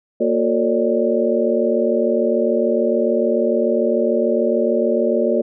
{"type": "tone cluster", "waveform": "sine", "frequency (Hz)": [233, 361.3, 448.1, 555, 595], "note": ["A#3", "F#4", "A4", "C#5", "D5"], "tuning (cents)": [-1, -41, 32, 2, 22], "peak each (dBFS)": -21, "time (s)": [0.2, 5.42], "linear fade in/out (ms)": 10, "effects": []}